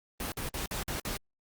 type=noise bursts; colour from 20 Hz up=pink; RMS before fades=-35 dBFS; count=6; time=0.2-1.17 s; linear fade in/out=2 ms; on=120 ms; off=50 ms; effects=Opus 32 kbps